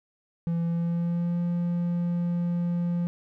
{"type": "tone with pitch glide", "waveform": "triangle", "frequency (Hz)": [168.5, 173.44], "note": ["E3", "F3"], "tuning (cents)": [38, -12], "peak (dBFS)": -22, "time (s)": [0.47, 3.07], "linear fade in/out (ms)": 0, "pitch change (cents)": 50, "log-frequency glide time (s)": [0.65, 1.4], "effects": []}